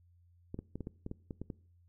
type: clicks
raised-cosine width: 3 ms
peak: -27 dBFS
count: 10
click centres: 0.544 / 0.59 / 0.756 / 0.807 / 0.871 / 1.064 / 1.114 / 1.308 / 1.416 / 1.502 s
effects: noise-tail reverb RT60 0.5 s tail -22 dB re dry + added 87 Hz sine -62 dBFS peak until 1.88 s